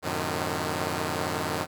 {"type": "tone cluster", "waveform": "5% pulse", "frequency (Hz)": [90.5, 108.1, 125.7, 152.8], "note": ["F#2", "A2", "B2", "D#3"], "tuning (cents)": [-38, -30, 31, -31], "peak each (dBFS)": [-20, -25, -25, -20], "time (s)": [0.02, 1.67], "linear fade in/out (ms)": 50, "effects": []}